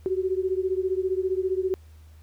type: beating tone pair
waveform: sine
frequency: 370.3 / 385.3 Hz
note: F#4 / G4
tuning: +1 / -30 cents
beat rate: 15 Hz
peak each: -25 / -27 dBFS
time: 0.06-1.74 s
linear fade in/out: 0 ms
effects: added 78 Hz sine -46 dBFS peak until 2.22 s + pink hiss -62 dBFS RMS until 2.22 s